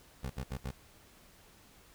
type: tone bursts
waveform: 20% pulse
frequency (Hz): 65.41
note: C2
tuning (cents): 0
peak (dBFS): -31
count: 4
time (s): 0.23-0.711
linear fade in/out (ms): 10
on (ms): 70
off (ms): 67
effects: pink hiss -60 dBFS RMS until 1.94 s